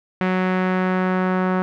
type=tone with low-pass filter sweep; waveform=sawtooth; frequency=185 Hz; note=F#3; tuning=in tune; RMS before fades=-20 dBFS; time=0.21-1.62 s; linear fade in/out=0 ms; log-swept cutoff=2100 to 1400 Hz; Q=1.7; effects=none